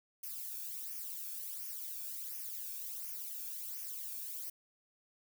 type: noise with flanger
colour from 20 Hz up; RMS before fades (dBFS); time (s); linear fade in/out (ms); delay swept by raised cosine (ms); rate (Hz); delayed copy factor
violet; -43; 0.23-4.5; 5; 0.25 to 1.02; 1.4; -0.7
effects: none